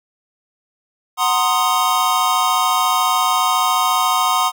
square chord, C half-diminished seventh, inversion second, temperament equal, 740 / 932.3 / 1046.5 / 1244.5 Hz, Gb5 / Bb5 / C6 / Eb6, 0 / 0 / 0 / 0 cents, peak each -22 / -23 / -19 / -20 dBFS, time 1.17-4.52 s, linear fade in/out 50 ms, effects none

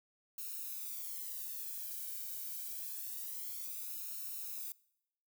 violet noise with flanger, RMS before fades -43 dBFS, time 0.38-4.72 s, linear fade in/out 2 ms, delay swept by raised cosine 0.74 to 1.32 ms, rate 0.26 Hz, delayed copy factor +0.95, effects noise-tail reverb RT60 0.8 s tail -23 dB re dry

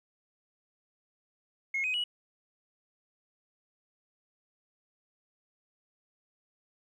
sine tone with pitch steps, 2163 / 2514 / 2921 Hz, C#7 / D#7 / F#7, -43 / +17 / -23 cents, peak -27 dBFS, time 1.74-2.04 s, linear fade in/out 5 ms, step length 100 ms, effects tanh soft clip ceiling -25 dBFS + 11-bit

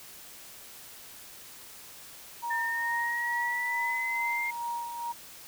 sine tone with tremolo, 943 Hz, A#5, 20 cents sharp, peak -30 dBFS, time 2.42-5.13 s, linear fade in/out 20 ms, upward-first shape sine, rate 2.3 Hz, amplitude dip 50%
sine exponential sweep, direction up, 1795 to 2120 Hz, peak -29 dBFS, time 2.5-4.51 s, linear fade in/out 10 ms
effects white hiss -48 dBFS RMS until 5.47 s

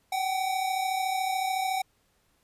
square tone pair together, 756.2 / 790 Hz, F#5 / G5, +38 / +13 cents, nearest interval minor second, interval 75 cents, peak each -28 / -34 dBFS, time 0.12-1.82 s, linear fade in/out 5 ms, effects pink hiss -69 dBFS RMS until 2.43 s + resampled to 32000 Hz

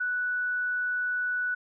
sine tone, 1480 Hz, F#6, in tune, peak -26 dBFS, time 0-1.55 s, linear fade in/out 10 ms, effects none

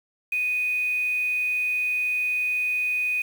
sine tone with quantisation, 2489 Hz, D#7, in tune, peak -22 dBFS, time 0.32-3.22 s, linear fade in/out 5 ms, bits 7, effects none

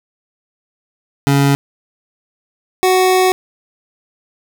25% pulse tone pair in turn, 140 / 371.3 Hz, C#3 / F#4, +18 / +6 cents, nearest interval octave + perfect fourth, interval 1688 cents, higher second, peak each -6 dBFS, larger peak neither, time 1.27-1.55 / 2.83-3.32 s, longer second, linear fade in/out 0 ms, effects none

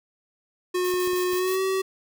square tone with pitch glide, 362.3 to 381.4 Hz, F#4 to G4, -36 to -47 cents, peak -23 dBFS, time 0.74-1.82 s, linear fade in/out 10 ms, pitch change +89 cents, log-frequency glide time 1.34-1.61 s
blue noise with tremolo, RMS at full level -36 dBFS, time 0.84-1.58 s, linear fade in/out 10 ms, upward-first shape square, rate 6.3 Hz, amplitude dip 60%
clicks, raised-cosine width 2 ms, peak -29 dBFS, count 4, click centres 0.939 / 1.075 / 1.133 / 1.333 s
effects none

